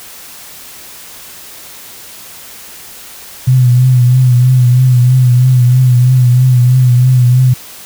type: tone with vibrato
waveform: sine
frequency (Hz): 125.8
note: B2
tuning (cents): +32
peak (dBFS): -4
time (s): 3.47-7.54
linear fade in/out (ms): 10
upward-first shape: triangle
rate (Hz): 3.1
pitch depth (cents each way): 59
effects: white hiss -32 dBFS RMS until 7.85 s